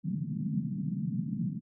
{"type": "band-pass noise", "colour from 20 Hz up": "pink", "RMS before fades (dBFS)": -33, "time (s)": [0.03, 1.61], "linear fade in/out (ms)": 50, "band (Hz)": [140, 230], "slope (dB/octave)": 48, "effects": []}